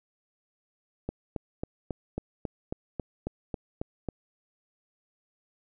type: click train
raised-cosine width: 2 ms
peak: -18 dBFS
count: 12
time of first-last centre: 1.09-4.087 s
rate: 3.67 Hz
effects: none